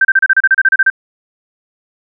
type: tone bursts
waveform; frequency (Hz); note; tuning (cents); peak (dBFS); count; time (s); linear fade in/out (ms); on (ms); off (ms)
sine; 1562; G6; -7; -5; 13; 0.01-0.901; 5; 39; 32
effects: none